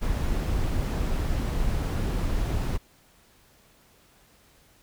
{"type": "noise", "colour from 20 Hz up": "brown", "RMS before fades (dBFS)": -26, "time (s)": [0.01, 2.78], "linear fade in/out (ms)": 20, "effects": ["pink hiss -59 dBFS RMS until 4.82 s"]}